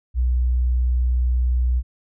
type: tone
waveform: sine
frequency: 61.74 Hz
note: B1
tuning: in tune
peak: -16 dBFS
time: 0.14-1.83 s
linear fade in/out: 50 ms
effects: none